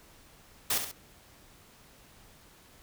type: noise with echo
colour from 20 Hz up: white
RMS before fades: -28 dBFS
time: 0.7-0.78 s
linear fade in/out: 5 ms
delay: 68 ms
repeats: 2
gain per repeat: -7 dB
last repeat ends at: 0.916 s
effects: pink hiss -57 dBFS RMS until 2.82 s